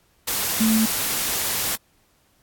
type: tone in noise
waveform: sine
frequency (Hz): 221.5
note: A3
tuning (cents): +12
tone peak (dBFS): -16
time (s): 0.6-0.86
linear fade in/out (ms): 10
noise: white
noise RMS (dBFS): -24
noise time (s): 0.27-1.76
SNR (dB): +5
effects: pink hiss -62 dBFS RMS until 2.42 s + AAC 64 kbps